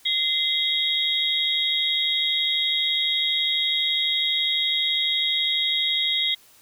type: tone cluster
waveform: sine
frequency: 2062 / 3278 / 3430 / 3758 Hz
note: C7 / G#7 / A7 / A#7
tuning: -26 / -23 / -45 / +13 cents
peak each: -29 / -24 / -30 / -24 dBFS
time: 0.05-6.35 s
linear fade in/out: 10 ms
effects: white hiss -54 dBFS RMS until 6.61 s